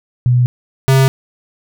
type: tone pair in turn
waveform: sine / square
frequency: 123.47 / 133.71 Hz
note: B2 / C3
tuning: 0 / +38 cents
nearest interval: minor second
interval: 138 cents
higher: second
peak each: -8 dBFS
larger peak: neither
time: 0.26-0.46 / 0.88-1.08 s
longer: neither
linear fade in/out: 0 ms
effects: none